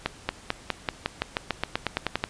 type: accelerating click train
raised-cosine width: 0.3 ms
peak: -8 dBFS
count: 16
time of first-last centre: 0.06-2.239 s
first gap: 230 ms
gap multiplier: 0.93
effects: pink hiss -48 dBFS RMS until 2.29 s + resampled to 22050 Hz